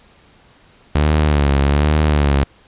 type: tone with vibrato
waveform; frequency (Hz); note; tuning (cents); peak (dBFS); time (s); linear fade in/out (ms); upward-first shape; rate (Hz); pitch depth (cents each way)
sawtooth; 73; D2; -10; -8; 0.95-2.44; 5; sine; 1.2; 86
effects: pink hiss -50 dBFS RMS until 2.67 s + resampled to 8000 Hz